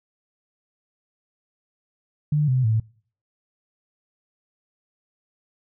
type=tone with pitch steps; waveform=sine; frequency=149.3 / 128.48 / 110.56 Hz; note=D3 / C3 / A2; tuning=+29 / -31 / +9 cents; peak=-17 dBFS; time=2.32-2.8 s; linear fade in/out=5 ms; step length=160 ms; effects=noise-tail reverb RT60 0.5 s tail -25 dB re dry